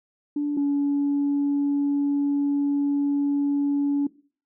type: tone pair in turn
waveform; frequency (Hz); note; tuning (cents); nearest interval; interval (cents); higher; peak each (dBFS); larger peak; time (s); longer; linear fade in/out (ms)
sine; 291.4 / 284.4; D4 / C#4; -13 / +45; unison; 42; first; -21 / -18; second; 0.36-0.57 / 0.57-4.07; second; 5
effects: noise-tail reverb RT60 0.4 s tail -19 dB re dry + tanh soft clip ceiling -17 dBFS